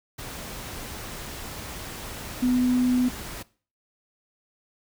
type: tone in noise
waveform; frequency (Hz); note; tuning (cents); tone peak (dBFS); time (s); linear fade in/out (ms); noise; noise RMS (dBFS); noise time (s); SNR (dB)
sine; 250; B3; +21; -19; 2.42-3.09; 10; pink; -37; 0.18-3.43; +15
effects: noise-tail reverb RT60 0.4 s tail -20 dB re dry